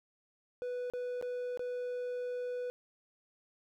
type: tone with dropouts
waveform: triangle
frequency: 493.9 Hz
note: B4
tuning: in tune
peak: -33 dBFS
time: 0.62-2.7 s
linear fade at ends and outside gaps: 0 ms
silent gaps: 0.9-0.936 / 1.213-1.225 / 1.574-1.594 s
effects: none